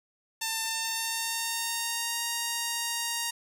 5% pulse tone with pitch glide, 896 to 934.6 Hz, A5 to A#5, +31 to +4 cents, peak -17 dBFS, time 0.41-3.31 s, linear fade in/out 10 ms, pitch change +73 cents, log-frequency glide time 0.61-2.2 s, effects none

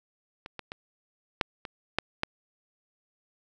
clicks, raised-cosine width 0.3 ms, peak -24 / -21 / -21 / -7 / -21 / -8 / -10 dBFS, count 7, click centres 0.461 / 0.593 / 0.719 / 1.412 / 1.652 / 1.986 / 2.234 s, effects none

